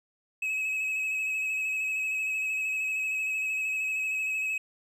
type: tone with vibrato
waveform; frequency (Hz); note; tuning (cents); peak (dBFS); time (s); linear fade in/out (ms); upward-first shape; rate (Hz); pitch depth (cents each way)
triangle; 2566; E7; -47; -26; 0.42-4.58; 5; square; 13; 18
effects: none